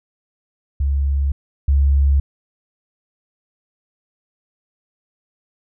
sine tone pair in turn, 69.6 / 69.6 Hz, C#2 / C#2, +8 / +8 cents, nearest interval unison, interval 0 cents, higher neither, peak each -15 / -11 dBFS, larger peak second, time 0.8-1.32 / 1.68-2.2 s, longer neither, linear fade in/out 5 ms, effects none

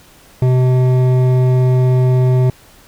triangle tone with hard clipping, 127.4 Hz, C3, 46 cents flat, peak -11 dBFS, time 0.42-2.5 s, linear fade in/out 2 ms, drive 15 dB, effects pink hiss -45 dBFS RMS until 2.87 s

